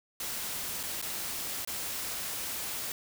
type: noise with dropouts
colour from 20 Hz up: white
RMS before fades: -36 dBFS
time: 0.2-2.92 s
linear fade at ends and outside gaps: 2 ms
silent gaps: 0.831-0.835 / 1.016-1.024 / 1.649-1.674 s
effects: none